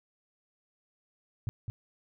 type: tone with echo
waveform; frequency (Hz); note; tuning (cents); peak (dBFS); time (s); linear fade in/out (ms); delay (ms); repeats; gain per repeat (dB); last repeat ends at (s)
sine; 110; A2; 0; -28; 1.47-1.49; 0; 210; 1; -4; 1.7
effects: none